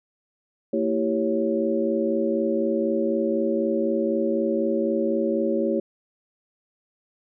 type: tone cluster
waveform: sine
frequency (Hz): 227 / 329.4 / 393.4 / 552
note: A#3 / E4 / G4 / C#5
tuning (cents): -46 / -1 / +6 / -7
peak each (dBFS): -26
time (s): 0.73-5.8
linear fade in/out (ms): 5
effects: none